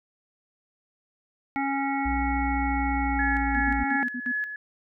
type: harmonic tone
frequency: 275.4 Hz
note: C#4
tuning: 11 cents flat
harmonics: 1 / 3 / 5 / 7 / 8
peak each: -28 / -28 / -36 / -36 / -34 dBFS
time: 1.56-4.03 s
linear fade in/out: 0 ms
type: tone with pitch glide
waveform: triangle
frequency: 62 to 58.18 Hz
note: B1 to A#1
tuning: +7 to -3 cents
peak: -26 dBFS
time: 2.05-3.84 s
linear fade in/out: 10 ms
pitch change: -110 cents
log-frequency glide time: 2.99-3.5 s
type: tone with tremolo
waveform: sine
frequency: 1701 Hz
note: G#6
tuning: 41 cents sharp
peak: -25 dBFS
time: 3.19-4.56 s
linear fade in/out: 2 ms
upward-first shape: square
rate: 2.8 Hz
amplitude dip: 60%
type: tone bursts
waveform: sine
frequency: 246.9 Hz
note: B3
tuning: in tune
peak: -30 dBFS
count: 7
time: 3.55-4.321 s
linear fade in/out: 10 ms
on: 63 ms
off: 55 ms
effects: none